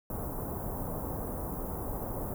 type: band-stop noise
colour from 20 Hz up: pink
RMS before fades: -36 dBFS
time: 0.1-2.34 s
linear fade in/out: 2 ms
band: 1000 to 13000 Hz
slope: 24 dB/octave
effects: none